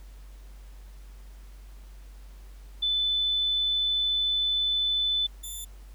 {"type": "tone pair in turn", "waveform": ["sine", "10% pulse"], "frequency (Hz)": [3507, 3523], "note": ["A7", "A7"], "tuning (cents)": [-6, 1], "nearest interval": "unison", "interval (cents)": 7, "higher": "second", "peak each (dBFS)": [-23, -28], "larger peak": "first", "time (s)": [[2.82, 5.27], [5.43, 5.65]], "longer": "first", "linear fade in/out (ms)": 10, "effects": ["added 48 Hz sine -43 dBFS peak until 5.94 s", "pink hiss -59 dBFS RMS until 5.94 s"]}